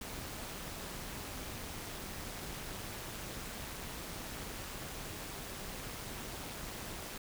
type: noise with amplitude modulation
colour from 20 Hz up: pink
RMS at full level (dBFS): -41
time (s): 0.01-7.18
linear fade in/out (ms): 5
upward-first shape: sine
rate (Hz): 208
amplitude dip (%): 60
effects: none